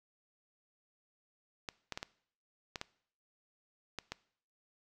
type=clicks; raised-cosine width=0.2 ms; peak=-21 dBFS; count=8; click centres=1.688 / 1.923 / 1.975 / 2.029 / 2.758 / 2.814 / 3.987 / 4.12 s; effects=noise-tail reverb RT60 0.6 s tail -21 dB re dry